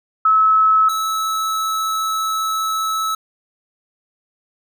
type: tone pair in turn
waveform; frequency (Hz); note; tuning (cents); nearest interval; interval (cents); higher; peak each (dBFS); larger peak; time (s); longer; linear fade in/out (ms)
sine / square; 1296 / 1302.6; E6 / E6; -30 / -21; unison; 9; second; -10 / -19; first; 0.25-0.89 / 0.89-3.15; second; 5
effects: none